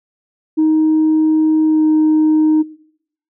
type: tone with pitch glide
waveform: sine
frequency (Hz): 313.1 to 310.4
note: D#4 to D#4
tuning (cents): +11 to -4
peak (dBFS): -8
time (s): 0.57-2.63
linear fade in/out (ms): 20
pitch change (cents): -15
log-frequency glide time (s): 1.65-1.84
effects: noise-tail reverb RT60 0.7 s tail -21 dB re dry + tanh soft clip ceiling -7 dBFS